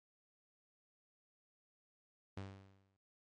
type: tone with exponential decay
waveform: sawtooth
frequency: 97.3 Hz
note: G2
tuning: 12 cents flat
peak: -38 dBFS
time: 2.37-2.97 s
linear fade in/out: 5 ms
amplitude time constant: 130 ms
effects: low-pass 5000 Hz 12 dB/octave + MP3 64 kbps